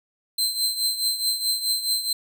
sawtooth tone with tremolo, 4104 Hz, C8, 34 cents flat, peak -16 dBFS, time 0.38-2.13 s, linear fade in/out 5 ms, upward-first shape triangle, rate 4.7 Hz, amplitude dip 75%, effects none

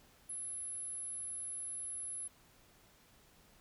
sine tone, 10970 Hz, F9, 32 cents flat, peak -38 dBFS, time 0.29-2.28 s, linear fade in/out 10 ms, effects tanh soft clip ceiling -38 dBFS + pink hiss -65 dBFS RMS until 3.6 s

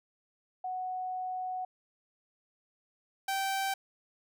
sine / sawtooth tone pair in turn, 740 / 777.4 Hz, F#5 / G5, 0 / -15 cents, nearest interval minor second, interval 85 cents, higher second, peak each -33 / -26 dBFS, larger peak second, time 0.64-1.65 / 3.28-3.74 s, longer first, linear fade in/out 5 ms, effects none

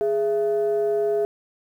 sine tone pair together, 415.3 / 669.4 Hz, G#4 / E5, 0 / +26 cents, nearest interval minor sixth, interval 826 cents, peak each -19 / -25 dBFS, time 0.01-1.25 s, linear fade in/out 0 ms, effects tanh soft clip ceiling -14 dBFS + 9-bit

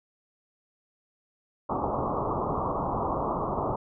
white low-pass noise, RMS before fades -29 dBFS, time 1.69-3.76 s, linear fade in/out 5 ms, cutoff 1200 Hz, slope 96 dB/octave, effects none

